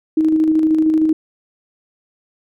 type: tone with tremolo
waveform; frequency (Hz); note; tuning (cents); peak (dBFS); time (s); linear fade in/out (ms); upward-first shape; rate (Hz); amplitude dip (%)
sine; 314.9; D#4; +21; -10; 0.17-1.13; 5; square; 13; 30
effects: none